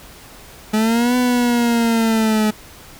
40% pulse linear two-way sweep, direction up then down, 212.9 to 250 to 212.9 Hz, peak -13 dBFS, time 0.73-2.51 s, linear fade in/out 10 ms, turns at 1.16 s, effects pink hiss -41 dBFS RMS until 2.99 s

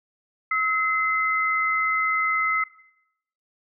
sine tone pair together, 1291.4 / 2055 Hz, E6 / C7, -36 / -32 cents, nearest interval minor sixth, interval 804 cents, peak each -23 dBFS, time 0.51-2.64 s, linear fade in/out 5 ms, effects noise-tail reverb RT60 0.8 s tail -18 dB re dry

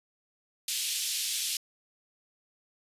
pink band-pass noise, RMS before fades -32 dBFS, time 0.68-1.57 s, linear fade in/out 2 ms, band 3000 to 13000 Hz, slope 24 dB/octave, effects resampled to 32000 Hz

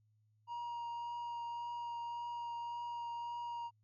triangle tone with vibrato, 946 Hz, A#5, 25 cents sharp, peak -38 dBFS, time 0.47-3.71 s, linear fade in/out 50 ms, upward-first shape triangle, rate 1.8 Hz, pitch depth 11 cents each way, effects added 107 Hz sine -70 dBFS peak until 3.83 s + resampled to 16000 Hz

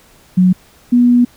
sine tone pair in turn, 183.2 / 243.3 Hz, F#3 / B3, -17 / -26 cents, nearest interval perfect fourth, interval 491 cents, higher second, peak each -6 dBFS, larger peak neither, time 0.37-0.53 / 0.92-1.25 s, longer second, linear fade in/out 10 ms, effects pink hiss -47 dBFS RMS until 1.36 s

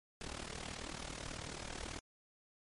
pink noise with amplitude modulation, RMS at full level -41 dBFS, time 0.21-1.99 s, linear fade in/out 0 ms, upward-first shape sine, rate 38.3 Hz, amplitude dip 85%, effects low-pass 9000 Hz 12 dB/octave + MP3 48 kbps

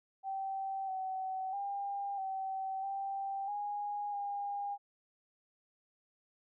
sine tone with pitch steps, 775 / 758 / 800 / 768 / 785 / 823 / 809 Hz, G5 / F#5 / G5 / G5 / G5 / G#5 / G#5, -20 / +42 / +35 / -36 / +2 / -16 / -46 cents, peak -35 dBFS, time 0.23-4.78 s, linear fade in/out 50 ms, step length 650 ms, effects none

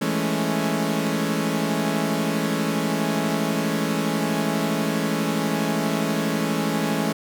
sawtooth chord, A major seventh, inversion second, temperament equal, 164.81 / 207.7 / 220 / 277.2 Hz, E3 / G#3 / A3 / C#4, 0 / 0 / 0 / 0 cents, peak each -23 dBFS, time 0.01-7.13 s, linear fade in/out 10 ms, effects none

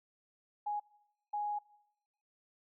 sine tone bursts at uneven times, 830.6 Hz, G#5, in tune, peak -33 dBFS, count 2, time 0.66-0.8 / 1.33-1.59 s, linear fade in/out 10 ms, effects noise-tail reverb RT60 1.0 s tail -24 dB re dry

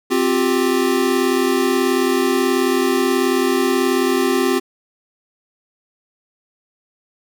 square chord, C suspended fourth, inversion none, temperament equal with one note detuned, 261.6 / 353.5 / 392 Hz, C4 / F4 / G4, 0 / +21 / 0 cents, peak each -20 dBFS, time 0.1-4.6 s, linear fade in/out 20 ms, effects none

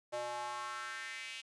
square tone with high-pass filter sweep, 121.1 Hz, B2, 34 cents flat, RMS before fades -42 dBFS, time 0.12-1.42 s, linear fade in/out 20 ms, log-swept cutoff 590 to 2800 Hz, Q 3.4, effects resampled to 22050 Hz + 11-bit

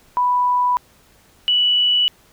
sine tone pair in turn, 987.8 / 2954 Hz, B5 / F#7, 0 / -3 cents, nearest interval octave + perfect fifth, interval 1897 cents, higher second, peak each -14 / -13 dBFS, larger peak second, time 0.17-0.77 / 1.48-2.08 s, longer neither, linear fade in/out 0 ms, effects pink hiss -53 dBFS RMS until 2.32 s

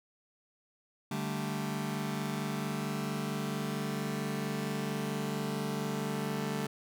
sawtooth chord, D suspended fourth, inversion none, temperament just, 146.83 / 195.78 / 220.2 Hz, D3 / G3 / A3, 0 / -2 / +2 cents, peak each -33 dBFS, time 1.11-6.67 s, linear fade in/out 5 ms, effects none

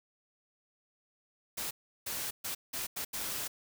white noise bursts at uneven times, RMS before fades -37 dBFS, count 6, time 1.57-1.71 / 2.06-2.31 / 2.44-2.55 / 2.73-2.87 / 2.96-3.05 / 3.13-3.48 s, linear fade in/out 10 ms, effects none

